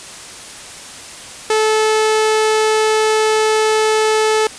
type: tone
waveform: sawtooth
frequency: 434.7 Hz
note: A4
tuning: 21 cents flat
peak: -8 dBFS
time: 1.5-4.47 s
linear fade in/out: 2 ms
effects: white hiss -33 dBFS RMS until 4.58 s + resampled to 22050 Hz